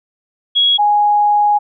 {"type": "tone pair in turn", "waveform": "sine", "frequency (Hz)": [3324, 829.5], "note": ["G#7", "G#5"], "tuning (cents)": [1, -2], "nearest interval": "2 octaves", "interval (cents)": 2403, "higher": "first", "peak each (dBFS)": -9, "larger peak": "neither", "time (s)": [[0.55, 0.78], [0.78, 1.59]], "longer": "second", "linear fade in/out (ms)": 20, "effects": []}